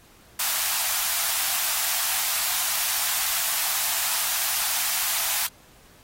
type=high-pass noise; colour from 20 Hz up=white; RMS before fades=-25 dBFS; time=0.39-5.47 s; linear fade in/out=5 ms; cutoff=650 Hz; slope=96 dB/octave; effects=pink hiss -54 dBFS RMS until 6.03 s + AAC 48 kbps